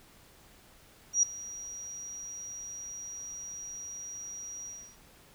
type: tone with ADSR envelope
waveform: sine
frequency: 5750 Hz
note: F8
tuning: 50 cents sharp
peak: -19 dBFS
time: 1.13-4.97 s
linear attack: 100 ms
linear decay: 3 ms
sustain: -20 dB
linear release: 310 ms
effects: pink hiss -58 dBFS RMS until 5.34 s